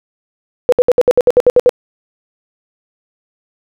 sine tone bursts, 493.9 Hz, B4, in tune, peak -4 dBFS, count 11, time 0.69-1.693 s, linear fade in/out 0 ms, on 33 ms, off 64 ms, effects none

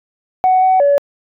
sine tone with pitch steps, 745 / 751 / 569 Hz, F#5 / F#5 / C#5, +12 / +26 / +45 cents, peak -7 dBFS, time 0.44-0.98 s, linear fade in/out 0 ms, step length 180 ms, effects tanh soft clip ceiling -5 dBFS

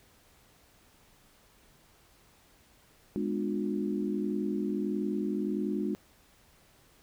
sine chord, G# diminished seventh, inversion none, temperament just, 207.7 / 249.2 / 299 / 358.8 Hz, G#3 / B3 / D4 / F4, 0 / +16 / +31 / +47 cents, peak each -32 / -38 / -34 / -35 dBFS, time 3.16-5.95 s, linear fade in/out 0 ms, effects pink hiss -62 dBFS RMS until 7.02 s

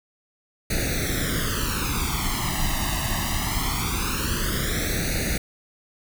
pink noise with flanger, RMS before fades -25 dBFS, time 0.7-5.38 s, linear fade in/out 5 ms, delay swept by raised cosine 0.47 to 1.06 ms, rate 0.22 Hz, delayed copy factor +1, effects none

